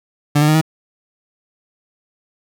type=tone with pitch steps; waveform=30% pulse; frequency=146.83 / 150.61 / 154.49 / 158.46 Hz; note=D3 / D3 / D#3 / D#3; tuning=0 / +44 / -12 / +32 cents; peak=-8 dBFS; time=0.35-0.614 s; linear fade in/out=10 ms; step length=66 ms; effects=none